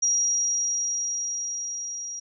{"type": "tone with level ramp", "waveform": "sine", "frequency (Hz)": 5710, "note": "F8", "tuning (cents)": 37, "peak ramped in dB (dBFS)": [-19, -32], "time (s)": [0.02, 2.2], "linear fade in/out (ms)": 10, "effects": []}